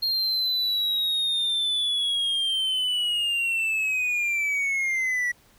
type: linear sweep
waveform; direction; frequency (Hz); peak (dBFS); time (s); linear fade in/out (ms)
triangle; down; 4233 to 1933; -21; 0.02-5.32; 10
effects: pink hiss -58 dBFS RMS until 5.58 s